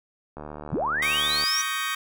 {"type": "click train", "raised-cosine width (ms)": 1, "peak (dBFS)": -23, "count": 81, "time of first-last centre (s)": [0.37, 1.438], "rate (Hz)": 74.9}
{"type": "linear sweep", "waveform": "sine", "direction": "up", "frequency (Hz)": [67.1, 5920], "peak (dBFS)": -23, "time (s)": [0.72, 1.62], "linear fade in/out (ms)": 10}
{"type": "chord", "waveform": "25% pulse", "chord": "Eb dominant seventh", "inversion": "third", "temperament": "just", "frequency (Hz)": [1120.1, 1244.5, 1555.6, 1866.8], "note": ["Db6", "Eb6", "G6", "Bb6"], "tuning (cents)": [18, 0, -14, 2], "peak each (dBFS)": -28, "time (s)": [1.02, 1.95], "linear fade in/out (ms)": 5}
{"effects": []}